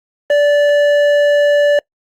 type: tone with hard clipping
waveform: triangle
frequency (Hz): 582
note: D5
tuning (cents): -16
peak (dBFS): -10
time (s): 0.3-1.79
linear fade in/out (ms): 2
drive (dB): 12
effects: noise-tail reverb RT60 0.1 s tail -25 dB re dry + Opus 24 kbps